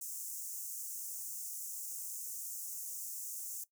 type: high-pass noise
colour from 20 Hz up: pink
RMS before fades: -43 dBFS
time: 0.01-3.64 s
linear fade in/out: 5 ms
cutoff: 6300 Hz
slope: 48 dB/octave
effects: noise-tail reverb RT60 0.1 s tail -17 dB re dry